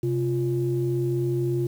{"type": "tone pair together", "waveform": "sine", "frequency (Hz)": [130.8, 349.2], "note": ["C3", "F4"], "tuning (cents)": [0, 0], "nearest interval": "octave + perfect fourth", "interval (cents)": 1700, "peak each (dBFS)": -24, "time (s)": [0.03, 1.67], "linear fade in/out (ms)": 5, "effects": ["tanh soft clip ceiling -14 dBFS", "8-bit"]}